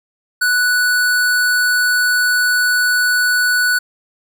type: tone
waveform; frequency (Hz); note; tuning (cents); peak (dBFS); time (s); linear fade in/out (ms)
square; 1480; F#6; 0; -13; 0.41-3.79; 10
effects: none